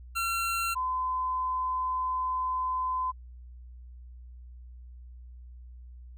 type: tone pair in turn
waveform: 25% pulse / sine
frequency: 1363 / 1021.1 Hz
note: F6 / C6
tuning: -43 / -43 cents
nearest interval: perfect fourth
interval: 500 cents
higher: first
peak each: -24 / -27 dBFS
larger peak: first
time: 0.15-0.75 / 0.75-3.12 s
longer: second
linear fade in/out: 20 ms
effects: added 61 Hz sine -44 dBFS peak until 6.17 s